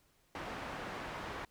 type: low-pass noise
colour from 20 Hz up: white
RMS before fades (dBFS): -43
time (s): 0.35-1.45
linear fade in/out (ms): 2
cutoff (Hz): 1500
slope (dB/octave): 12
effects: pink hiss -71 dBFS RMS until 1.5 s